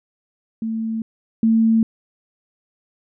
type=tone pair in turn; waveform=sine; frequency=223.5 / 224.5 Hz; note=A3 / A3; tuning=+27 / +35 cents; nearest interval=unison; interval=8 cents; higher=second; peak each=-21 / -12 dBFS; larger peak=second; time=0.62-1.02 / 1.43-1.83 s; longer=neither; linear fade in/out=2 ms; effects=none